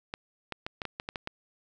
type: clicks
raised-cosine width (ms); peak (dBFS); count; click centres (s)
0.3; -18; 9; 0.139 / 0.523 / 0.665 / 0.818 / 0.853 / 0.999 / 1.089 / 1.158 / 1.274
effects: none